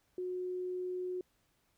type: tone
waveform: sine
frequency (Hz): 364.3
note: F#4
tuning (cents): -27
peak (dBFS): -35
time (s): 0.18-1.21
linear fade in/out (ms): 2
effects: pink hiss -75 dBFS RMS until 1.77 s